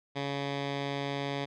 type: tone with low-pass filter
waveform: 10% pulse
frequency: 140.4 Hz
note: C#3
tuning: 22 cents sharp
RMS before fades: -34 dBFS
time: 0.15-1.46 s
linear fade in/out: 20 ms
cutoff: 3700 Hz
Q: 1.8
effects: none